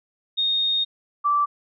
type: tone pair in turn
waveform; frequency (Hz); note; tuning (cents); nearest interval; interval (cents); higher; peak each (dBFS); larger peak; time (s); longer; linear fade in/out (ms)
sine; 3700 / 1165.4; A#7 / D6; -14 / -14; octave + minor sixth; 2000; first; -19 / -17; second; 0.37-0.85 / 1.24-1.46; first; 20
effects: none